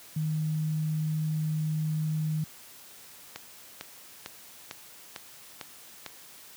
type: tone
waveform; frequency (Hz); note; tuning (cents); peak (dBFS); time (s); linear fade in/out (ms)
sine; 155.56; D#3; 0; -26; 0.16-2.44; 5
type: click train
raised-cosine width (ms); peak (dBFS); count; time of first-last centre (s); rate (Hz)
0.2; -19; 7; 3.36-6.063; 2.22
effects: white hiss -50 dBFS RMS until 6.56 s + high-pass 80 Hz 12 dB/octave